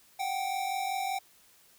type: tone pair together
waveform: square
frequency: 733 / 778.2 Hz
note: F#5 / G5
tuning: -16 / -13 cents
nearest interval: minor second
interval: 103 cents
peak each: -37 / -32 dBFS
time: 0.19-1.19 s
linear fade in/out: 10 ms
effects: white hiss -61 dBFS RMS until 1.78 s